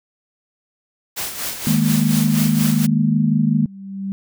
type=noise with tremolo; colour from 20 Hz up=white; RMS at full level=-24 dBFS; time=1.16-2.87 s; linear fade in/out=20 ms; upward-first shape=sine; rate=4.2 Hz; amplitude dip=60%
type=chord; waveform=sine; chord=D# suspended fourth; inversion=none; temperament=equal; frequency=155.56 / 207.7 / 233.1 Hz; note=D#3 / G#3 / A#3; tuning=0 / 0 / 0 cents; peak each=-18 dBFS; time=1.67-3.66 s; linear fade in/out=2 ms
type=tone with exponential growth; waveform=sine; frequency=194.9 Hz; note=G3; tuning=10 cents flat; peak=-20 dBFS; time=3.06-4.12 s; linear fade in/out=0 ms; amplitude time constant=230 ms
effects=none